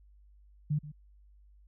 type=tone with echo; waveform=sine; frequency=149.1 Hz; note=D3; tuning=27 cents sharp; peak=-26 dBFS; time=0.7-0.79 s; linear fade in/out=10 ms; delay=130 ms; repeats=1; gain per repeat=-15 dB; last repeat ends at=0.92 s; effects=added 50 Hz sine -56 dBFS peak until 1.67 s